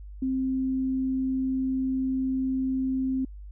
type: tone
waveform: sine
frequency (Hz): 262.1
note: C4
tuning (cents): +3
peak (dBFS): -24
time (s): 0.22-3.25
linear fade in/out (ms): 5
effects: added 50 Hz sine -39 dBFS peak until 3.51 s